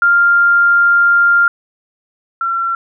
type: tone pair in turn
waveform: sine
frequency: 1396.9 / 1359.5 Hz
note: F6 / F6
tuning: 0 / -47 cents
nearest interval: unison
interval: 47 cents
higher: first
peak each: -7 / -14 dBFS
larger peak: first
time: 0.02-1.48 / 2.41-2.75 s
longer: first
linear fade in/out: 2 ms
effects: none